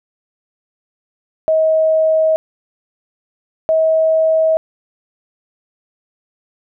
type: tone pair in turn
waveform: sine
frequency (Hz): 635 / 639.8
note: D#5 / D#5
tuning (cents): +35 / +48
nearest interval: unison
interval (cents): 13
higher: second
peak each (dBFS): -10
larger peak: neither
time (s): 1.48-2.36 / 3.69-4.57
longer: neither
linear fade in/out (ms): 0
effects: none